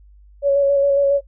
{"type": "tone with vibrato", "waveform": "sine", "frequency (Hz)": 560, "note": "C#5", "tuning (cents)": 18, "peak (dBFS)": -12, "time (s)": [0.42, 1.21], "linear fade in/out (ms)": 50, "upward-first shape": "square", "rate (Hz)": 7.3, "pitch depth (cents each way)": 16, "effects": ["noise-tail reverb RT60 0.1 s tail -19 dB re dry", "added 50 Hz sine -44 dBFS peak until 1.27 s"]}